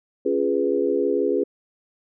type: chord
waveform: sine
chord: C# dominant seventh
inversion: none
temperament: equal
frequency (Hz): 277.2 / 349.2 / 415.3 / 493.9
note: C#4 / E#4 / G#4 / B4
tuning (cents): 0 / 0 / 0 / 0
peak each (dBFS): -26 / -25 / -22 / -25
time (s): 0.25-1.44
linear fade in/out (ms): 10
effects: none